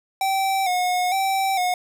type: tone with vibrato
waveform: square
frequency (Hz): 749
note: F#5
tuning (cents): +21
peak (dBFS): -20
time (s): 0.21-1.74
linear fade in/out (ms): 2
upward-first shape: square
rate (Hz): 1.1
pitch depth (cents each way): 57
effects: none